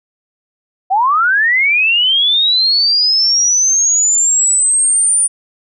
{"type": "linear sweep", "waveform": "sine", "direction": "up", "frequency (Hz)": [725, 9397], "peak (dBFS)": -9, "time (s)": [0.9, 5.28], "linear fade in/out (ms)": 20, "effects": []}